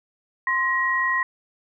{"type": "tone pair together", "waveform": "sine", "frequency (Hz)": [1046.5, 1897.2], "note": ["C6", "A#6"], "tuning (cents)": [0, 30], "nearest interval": "minor seventh", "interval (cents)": 1030, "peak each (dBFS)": [-24, -21], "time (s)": [0.47, 1.23], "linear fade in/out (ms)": 2, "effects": []}